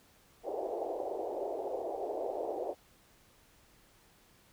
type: band-pass noise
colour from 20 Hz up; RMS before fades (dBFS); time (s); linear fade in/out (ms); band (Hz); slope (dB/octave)
pink; -37; 0.43-2.75; 50; 360 to 770; 48
effects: pink hiss -64 dBFS RMS until 4.52 s